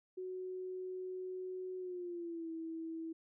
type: tone with pitch glide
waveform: sine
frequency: 370 to 325.8 Hz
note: F#4 to E4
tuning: 0 to -20 cents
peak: -40 dBFS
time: 0.17-3.13 s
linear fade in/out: 10 ms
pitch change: -220 cents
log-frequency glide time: 1.78-2.5 s
effects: none